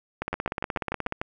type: two click trains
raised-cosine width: 0.5 ms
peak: -13 / -13 dBFS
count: 16 / 7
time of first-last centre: 0.22-1.124 / 0.33-1.215 s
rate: 16.6 / 6.78 Hz
effects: none